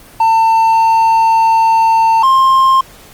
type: tone pair in turn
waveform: triangle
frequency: 900 / 1059.2 Hz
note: A5 / C6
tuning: +39 / +21 cents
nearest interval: minor third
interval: 282 cents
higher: second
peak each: -5 / -4 dBFS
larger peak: second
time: 0.2-2.23 / 2.23-2.81 s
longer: first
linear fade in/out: 5 ms
effects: pink hiss -39 dBFS RMS until 3.13 s + Opus 32 kbps